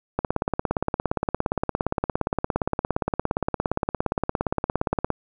click train, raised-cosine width 1 ms, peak -8 dBFS, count 86, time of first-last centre 0.19-5.103 s, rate 17.3 Hz, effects none

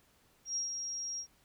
sine tone with ADSR envelope, 5620 Hz, F8, 10 cents sharp, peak -31 dBFS, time 0.45-1.27 s, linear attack 110 ms, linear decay 130 ms, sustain -5 dB, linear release 79 ms, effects pink hiss -68 dBFS RMS until 1.44 s

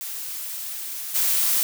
blue noise with level steps, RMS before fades -32 / -21 dBFS, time 0.01-1.63 s, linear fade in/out 0 ms, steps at 1.14 s, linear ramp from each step 20 ms, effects none

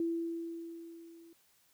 sine tone with level ramp, 334 Hz, E4, 23 cents sharp, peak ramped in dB -29 to -54 dBFS, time 0-1.33 s, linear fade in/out 2 ms, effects white hiss -69 dBFS RMS until 1.73 s

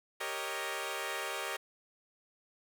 10% pulse chord, Eb dominant seventh, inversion first, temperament equal, 392 / 466.2 / 554.4 / 622.3 Hz, G4 / Bb4 / Db5 / Eb5, 0 / 0 / 0 / 0 cents, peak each -33 dBFS, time 0.2-1.57 s, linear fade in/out 10 ms, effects none

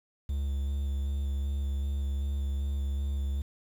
triangle tone with vibrato, 69.3 Hz, C#2, in tune, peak -26 dBFS, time 0.29-3.42 s, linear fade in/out 5 ms, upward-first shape square, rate 2.6 Hz, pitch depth 12 cents each way, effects 9-bit

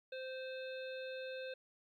harmonic tone, 520 Hz, C5, 11 cents flat, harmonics 1 / 3 / 5 / 7 / 8, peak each -43 / -51 / -53 / -55 / -59 dBFS, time 0.12-1.54 s, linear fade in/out 5 ms, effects 13-bit

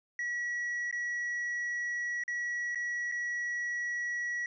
triangle tone with dropouts, 1928 Hz, B6, 42 cents flat, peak -30 dBFS, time 0.19-4.46 s, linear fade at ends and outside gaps 2 ms, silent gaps 0.912-0.926 / 2.237-2.279 / 2.748-2.756 / 3.116-3.121 s, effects resampled to 16000 Hz

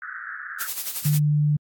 pink band-pass noise, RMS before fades -35 dBFS, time 0.02-0.67 s, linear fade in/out 2 ms, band 1300 to 1800 Hz, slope 96 dB/octave
blue noise with tremolo, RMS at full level -27 dBFS, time 0.59-1.19 s, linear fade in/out 20 ms, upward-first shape sine, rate 11 Hz, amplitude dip 60%
sine tone, 148.6 Hz, D3, 21 cents sharp, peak -17 dBFS, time 1.05-1.57 s, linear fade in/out 10 ms
effects AAC 64 kbps

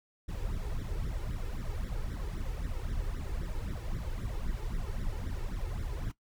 brown noise with flanger, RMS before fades -35 dBFS, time 0.28-6.12 s, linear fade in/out 10 ms, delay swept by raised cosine 0.53 to 2.33 ms, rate 3.8 Hz, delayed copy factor +0.9, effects noise-tail reverb RT60 0.1 s tail -17 dB re dry

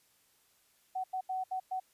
sine tone bursts at uneven times, 750 Hz, F#5, 23 cents sharp, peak -32 dBFS, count 5, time 0.95-1.04 / 1.13-1.21 / 1.29-1.44 / 1.51-1.6 / 1.71-1.8 s, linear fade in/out 10 ms, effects white hiss -69 dBFS RMS until 1.93 s + resampled to 32000 Hz

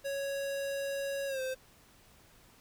square tone with pitch glide, 554.4 to 520.3 Hz, C#5 to C5, 0 to -10 cents, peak -34 dBFS, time 0.04-1.55 s, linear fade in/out 20 ms, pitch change -110 cents, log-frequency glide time 1.27-1.41 s, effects pink hiss -61 dBFS RMS until 2.6 s

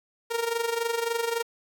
sawtooth tone with amplitude modulation, 464.5 Hz, A#4, 6 cents flat, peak -19 dBFS, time 0.3-1.43 s, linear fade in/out 20 ms, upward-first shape sine, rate 23.6 Hz, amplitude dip 70%, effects 9-bit

